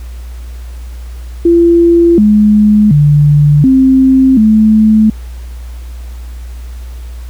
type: tone with pitch steps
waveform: sine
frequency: 340.3 / 210.5 / 146.8 / 263.5 / 216.9 Hz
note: F4 / G#3 / D3 / C4 / A3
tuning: -45 / +24 / 0 / +12 / -25 cents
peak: -3 dBFS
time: 1.45-5.1 s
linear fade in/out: 5 ms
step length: 730 ms
effects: added 60 Hz sine -22 dBFS peak until 7.29 s + pink hiss -41 dBFS RMS until 7.29 s